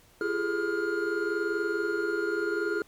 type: tone cluster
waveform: triangle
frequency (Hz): 340.5 / 404.5 / 425.2 / 1415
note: F4 / G#4 / G#4 / F6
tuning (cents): -44 / -46 / +41 / +22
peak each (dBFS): -30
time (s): 0.21-2.82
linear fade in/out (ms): 2
effects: pink hiss -59 dBFS RMS until 2.87 s + MP3 96 kbps